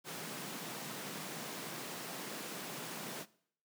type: high-pass noise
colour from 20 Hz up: pink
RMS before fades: -44 dBFS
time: 0.04-3.26 s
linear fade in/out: 50 ms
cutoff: 140 Hz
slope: 48 dB/octave
effects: noise-tail reverb RT60 0.6 s tail -20 dB re dry